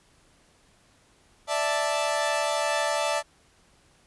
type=chord; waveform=sawtooth; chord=D suspended second; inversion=none; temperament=equal; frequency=587.3 / 659.3 / 880 Hz; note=D5 / E5 / A5; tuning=0 / 0 / 0 cents; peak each=-24 / -25 / -25 dBFS; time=1.47-3.23 s; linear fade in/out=50 ms; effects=pink hiss -61 dBFS RMS until 4.06 s + resampled to 24000 Hz